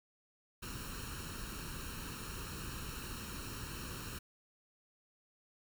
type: noise with comb filter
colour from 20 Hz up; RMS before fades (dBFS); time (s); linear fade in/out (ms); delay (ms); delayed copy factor
pink; -44; 0.62-4.19; 10; 0.72; +0.75
effects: none